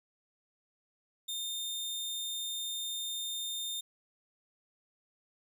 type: tone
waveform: sawtooth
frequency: 3632 Hz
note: A#7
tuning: 46 cents flat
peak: -32 dBFS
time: 1.28-3.81 s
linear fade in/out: 10 ms
effects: none